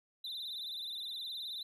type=tone with vibrato; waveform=triangle; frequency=3779 Hz; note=A#7; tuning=23 cents sharp; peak=-38 dBFS; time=0.24-1.63 s; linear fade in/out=5 ms; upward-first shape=sine; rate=19 Hz; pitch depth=120 cents each way; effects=none